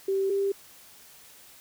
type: tone pair in turn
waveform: sine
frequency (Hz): 388.4 / 395.4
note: G4 / G4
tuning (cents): -16 / +15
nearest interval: unison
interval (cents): 31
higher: second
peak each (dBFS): -23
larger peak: neither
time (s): 0.08-0.3 / 0.3-0.52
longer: neither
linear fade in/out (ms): 5
effects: white hiss -52 dBFS RMS until 1.6 s